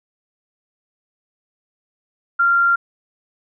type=tone; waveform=sine; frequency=1386 Hz; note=F6; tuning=14 cents flat; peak=-12 dBFS; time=2.39-2.76 s; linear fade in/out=10 ms; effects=none